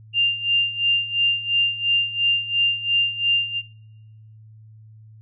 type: tone with tremolo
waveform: sine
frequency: 2794 Hz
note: F7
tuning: in tune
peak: -15 dBFS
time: 0.13-3.62 s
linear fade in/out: 50 ms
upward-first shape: sine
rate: 2.9 Hz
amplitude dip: 80%
effects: noise-tail reverb RT60 0.9 s tail -21 dB re dry + added 109 Hz sine -43 dBFS peak until 5.21 s